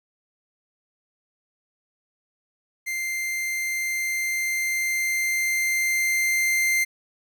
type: tone with level ramp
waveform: 45% pulse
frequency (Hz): 2093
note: C7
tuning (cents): 0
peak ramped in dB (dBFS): -26 to -19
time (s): 2.86-6.85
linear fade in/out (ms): 20
effects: 10-bit